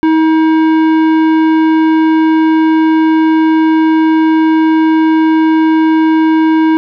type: tone with tanh clipping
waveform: sine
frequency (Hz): 318.3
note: D#4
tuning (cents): +39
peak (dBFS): -8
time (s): 0.03-6.77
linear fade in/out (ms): 0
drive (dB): 14
effects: none